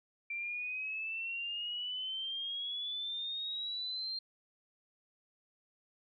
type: exponential sweep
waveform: sine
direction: up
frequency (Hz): 2349 to 4200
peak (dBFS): -36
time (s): 0.3-4.19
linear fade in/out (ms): 5
effects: none